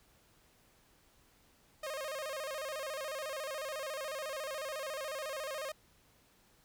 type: tone with vibrato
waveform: sawtooth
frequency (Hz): 577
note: D5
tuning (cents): -31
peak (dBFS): -34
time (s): 1.83-5.72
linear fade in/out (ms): 5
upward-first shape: square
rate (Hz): 14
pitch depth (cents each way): 120
effects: pink hiss -67 dBFS RMS until 6.64 s